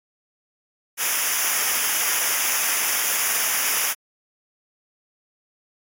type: noise with comb filter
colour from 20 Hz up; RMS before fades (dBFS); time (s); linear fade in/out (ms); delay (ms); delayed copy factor
white; -22; 0.97-3.95; 50; 0.24; -0.85
effects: AAC 64 kbps